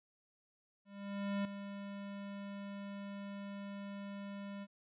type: tone with ADSR envelope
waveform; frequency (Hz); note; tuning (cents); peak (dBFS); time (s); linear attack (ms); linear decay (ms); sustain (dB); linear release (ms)
square; 200; G3; +35; -34; 0.85-4.67; 600; 3; -10; 45
effects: resampled to 8000 Hz